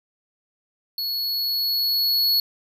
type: tone with level ramp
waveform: square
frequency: 4371 Hz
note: C#8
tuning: 25 cents flat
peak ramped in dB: -25 to -17 dBFS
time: 0.98-2.4 s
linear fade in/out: 2 ms
effects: none